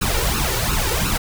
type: noise with flanger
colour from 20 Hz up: pink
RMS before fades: -20 dBFS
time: 0.01-1.18 s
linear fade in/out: 10 ms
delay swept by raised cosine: 0.73 to 2.23 ms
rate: 2.8 Hz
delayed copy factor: +0.8
effects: none